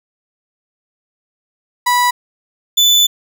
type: tone pair in turn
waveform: 35% pulse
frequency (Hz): 981 / 3496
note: B5 / A7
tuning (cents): -12 / -12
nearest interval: octave + minor seventh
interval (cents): 2200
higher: second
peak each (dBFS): -9 / -6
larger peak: second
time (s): 1.86-2.11 / 2.77-3.07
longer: second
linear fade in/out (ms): 10
effects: none